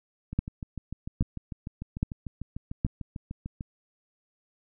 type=two click trains; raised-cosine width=5 ms; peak=-23 / -12 dBFS; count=23 / 4; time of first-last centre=0.33-3.609 / 0.39-2.849 s; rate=6.71 / 1.22 Hz; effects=none